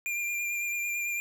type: tone with vibrato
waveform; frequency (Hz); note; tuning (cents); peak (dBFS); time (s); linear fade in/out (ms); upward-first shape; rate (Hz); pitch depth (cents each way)
square; 2393; D7; +32; -30; 0.06-1.2; 0; triangle; 9; 24
effects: none